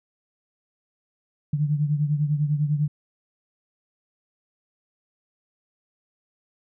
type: beating tone pair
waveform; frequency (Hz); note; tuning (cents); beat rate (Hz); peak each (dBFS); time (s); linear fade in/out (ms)
sine; 146.83 / 156.83; D3 / D#3; 0 / +14; 10; -21 / -27; 1.53-2.88; 5
effects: none